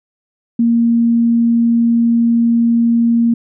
sine tone, 233.1 Hz, A#3, in tune, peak -9 dBFS, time 0.59-3.34 s, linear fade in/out 5 ms, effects none

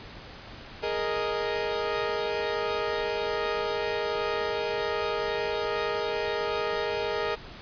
sawtooth chord, Ab suspended second, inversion none, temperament equal, 415.3 / 466.2 / 622.3 Hz, Ab4 / Bb4 / Eb5, 0 / 0 / 0 cents, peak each -27 / -27 / -29 dBFS, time 0.82-7.36 s, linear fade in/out 20 ms, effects pink hiss -44 dBFS RMS until 7.61 s + resampled to 11025 Hz

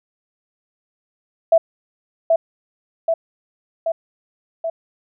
sine tone with echo, 659.3 Hz, E5, in tune, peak -8 dBFS, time 1.52-1.58 s, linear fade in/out 5 ms, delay 780 ms, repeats 4, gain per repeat -3 dB, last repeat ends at 4.7 s, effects none

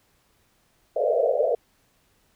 pink band-pass noise, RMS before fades -22 dBFS, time 0.96-1.55 s, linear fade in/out 5 ms, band 450 to 680 Hz, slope 96 dB/octave, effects pink hiss -65 dBFS RMS until 2.35 s

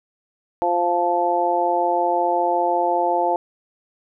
harmonic tone, 174.61 Hz, F3, in tune, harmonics 2 / 3 / 4 / 5, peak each -25 / -24 / -21 / -21 dBFS, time 0.62-3.36 s, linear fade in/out 0 ms, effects none

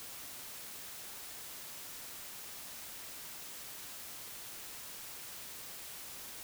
silence, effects white hiss -47 dBFS RMS until 6.43 s

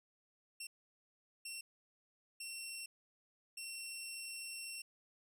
15% pulse tone bursts at uneven times, 2718 Hz, F7, 48 cents flat, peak -37 dBFS, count 4, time 0.6-0.67 / 1.45-1.61 / 2.4-2.86 / 3.57-4.82 s, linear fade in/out 5 ms, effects none

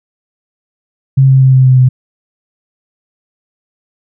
sine tone with pitch steps, 134.4 / 133.09 / 131.79 / 130.5 / 129.22 / 127.96 Hz, C3 / C3 / C3 / C3 / C3 / C3, +47 / +30 / +13 / -4 / -21 / -38 cents, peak -3 dBFS, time 1.17-1.89 s, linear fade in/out 10 ms, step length 120 ms, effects none

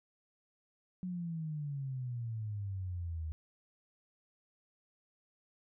sine exponential sweep, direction down, 185 to 77.3 Hz, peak -36 dBFS, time 1.03-3.32 s, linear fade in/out 0 ms, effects none

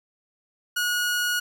sawtooth tone, 1451 Hz, F#6, 34 cents flat, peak -19 dBFS, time 0.76-1.4 s, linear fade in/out 10 ms, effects none

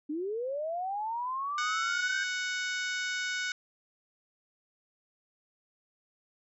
sine linear sweep, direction up, 285.7 to 1595 Hz, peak -31 dBFS, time 0.09-2.24 s, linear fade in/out 10 ms
harmonic tone, 740 Hz, F#5, in tune, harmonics 2 / 3 / 4 / 5 / 6 / 7 / 8 / 9 / 10, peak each -33 / -38 / -43 / -41 / -47 / -43 / -46 / -47 / -50 dBFS, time 1.58-3.52 s, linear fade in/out 2 ms
effects none

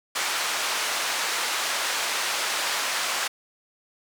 pink band-pass noise, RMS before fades -27 dBFS, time 0.15-3.28 s, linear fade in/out 10 ms, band 930 to 8500 Hz, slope 12 dB/octave, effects none

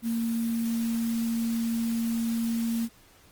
sine tone in noise, 230 Hz, A#3, 23 cents flat, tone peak -25 dBFS, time 0.02-2.89 s, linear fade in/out 50 ms, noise white, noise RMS -42 dBFS, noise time 0.02-2.89 s, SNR +14 dB, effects pink hiss -57 dBFS RMS until 3.31 s + Opus 24 kbps

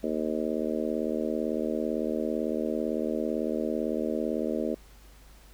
harmonic tone, 77.9 Hz, D#2, 3 cents sharp, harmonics 3 / 4 / 5 / 6 / 7 / 8, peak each -32 / -33 / -34 / -35 / -35 / -36 dBFS, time 0.03-4.75 s, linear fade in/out 10 ms, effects added 50 Hz sine -51 dBFS peak until 5.53 s + pink hiss -57 dBFS RMS until 5.53 s

